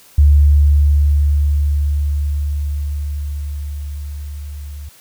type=tone with level ramp; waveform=sine; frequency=72.7 Hz; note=D2; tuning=17 cents flat; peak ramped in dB=-5 to -27 dBFS; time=0.18-4.89 s; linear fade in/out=5 ms; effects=white hiss -46 dBFS RMS until 5 s